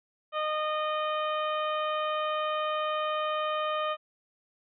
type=harmonic tone; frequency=614 Hz; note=D#5; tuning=23 cents flat; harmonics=1 / 2 / 3 / 4 / 5 / 6; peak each=-31 / -30 / -42 / -42 / -40 / -48 dBFS; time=0.32-3.97 s; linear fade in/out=50 ms; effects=none